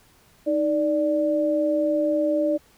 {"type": "tone pair together", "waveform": "sine", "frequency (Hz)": [311.1, 587.3], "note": ["D#4", "D5"], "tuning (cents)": [0, 0], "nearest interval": "major seventh", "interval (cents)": 1100, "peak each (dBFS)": [-23, -21], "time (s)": [0.46, 2.58], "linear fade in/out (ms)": 20, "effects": ["pink hiss -57 dBFS RMS until 2.77 s"]}